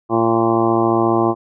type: harmonic tone with a mistuned harmonic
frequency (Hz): 114.4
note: A#2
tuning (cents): -32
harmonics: 1 / 2 / 3 / 4 / 5 / 6 / 7 / 8 / 9 / 10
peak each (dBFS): -25 / -22 / -16 / -26 / -26 / -22 / -23 / -28 / -22 / -28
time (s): 0.09-1.35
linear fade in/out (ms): 50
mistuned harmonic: 9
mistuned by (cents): +20
effects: none